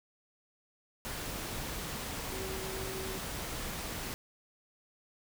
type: tone in noise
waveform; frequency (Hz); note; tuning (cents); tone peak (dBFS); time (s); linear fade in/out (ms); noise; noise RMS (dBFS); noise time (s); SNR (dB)
sine; 380.8; F#4; +50; -41; 2.32-3.18; 0; pink; -39; 1.05-4.14; -5
effects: none